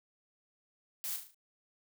blue noise with echo, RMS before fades -38 dBFS, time 1.04-1.16 s, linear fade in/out 0 ms, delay 37 ms, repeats 5, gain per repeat -6 dB, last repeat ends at 1.345 s, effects none

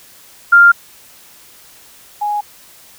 sine tone pair in turn, 1396.9 / 830.6 Hz, F6 / G#5, 0 / 0 cents, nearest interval major sixth, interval 900 cents, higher first, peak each -3 / -15 dBFS, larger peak first, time 0.52-0.72 / 2.21-2.41 s, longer neither, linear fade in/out 10 ms, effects white hiss -43 dBFS RMS until 2.98 s

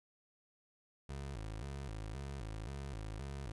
25% pulse tone with vibrato, 60.8 Hz, B1, 26 cents flat, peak -38 dBFS, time 1.09-3.52 s, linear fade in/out 5 ms, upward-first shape square, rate 1.9 Hz, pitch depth 220 cents each way, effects resampled to 24000 Hz + 13-bit

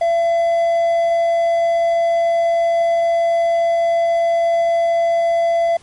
triangle tone, 675 Hz, E5, 41 cents sharp, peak -11 dBFS, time 0.01-5.77 s, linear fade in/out 5 ms, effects pink hiss -48 dBFS RMS until 5.82 s + MP3 48 kbps

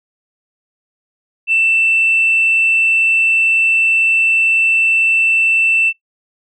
sine tone, 2669 Hz, E7, 21 cents sharp, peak -9 dBFS, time 1.47-5.93 s, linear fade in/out 50 ms, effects noise-tail reverb RT60 0.1 s tail -21 dB re dry + tanh soft clip ceiling -5 dBFS

